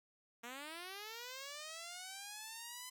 5% pulse linear sweep, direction up, 229.2 to 1017 Hz, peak -35 dBFS, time 0.43-2.9 s, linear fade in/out 10 ms, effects none

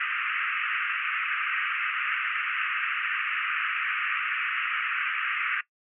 pink band-pass noise, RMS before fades -29 dBFS, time 0-5.61 s, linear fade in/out 5 ms, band 1200 to 2800 Hz, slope 96 dB/octave, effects noise-tail reverb RT60 0.1 s tail -18 dB re dry

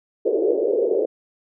pink band-pass noise, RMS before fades -20 dBFS, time 0.25-1.06 s, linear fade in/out 10 ms, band 380 to 510 Hz, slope 48 dB/octave, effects none

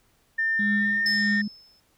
sine tone with pitch glide, 1800 to 1823 Hz, A6 to A#6, +39 to -39 cents, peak -21 dBFS, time 0.38-1.42 s, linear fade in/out 10 ms, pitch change +22 cents, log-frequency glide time 0.75-1.08 s
sine tone with tremolo, 207.7 Hz, G#3, in tune, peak -21 dBFS, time 0.59-1.48 s, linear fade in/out 5 ms, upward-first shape triangle, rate 1.7 Hz, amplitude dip 95%
sine tone with exponential decay, 5240 Hz, E8, 11 cents flat, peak -20 dBFS, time 1.06-1.8 s, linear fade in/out 2 ms, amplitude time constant 160 ms
effects tanh soft clip ceiling -14 dBFS + pink hiss -65 dBFS RMS until 1.97 s

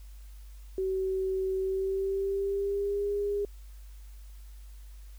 sine tone with pitch glide, 379.8 to 407.1 Hz, F#4 to G#4, +45 to -35 cents, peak -27 dBFS, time 0.78-3.45 s, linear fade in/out 2 ms, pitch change +120 cents, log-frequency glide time 1.57-3.11 s, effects added 50 Hz sine -44 dBFS peak until 5.18 s + white hiss -62 dBFS RMS until 5.18 s

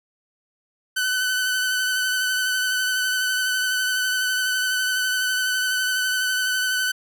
sawtooth tone with vibrato, 1509 Hz, F#6, 34 cents sharp, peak -17 dBFS, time 0.96-6.92 s, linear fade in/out 10 ms, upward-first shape sine, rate 12 Hz, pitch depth 23 cents each way, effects none

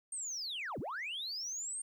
sine linear two-way sweep, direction down then up, 8800 to 81.2 to 8800 Hz, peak -36 dBFS, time 0.12-1.82 s, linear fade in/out 5 ms, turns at 0.79 s, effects tanh soft clip ceiling -35 dBFS + 12-bit

